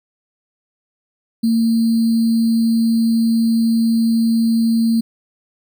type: tone with sample-and-hold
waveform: sine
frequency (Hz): 228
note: A#3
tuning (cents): -38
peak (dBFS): -12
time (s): 1.43-5.01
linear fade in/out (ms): 10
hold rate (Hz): 4410
effects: none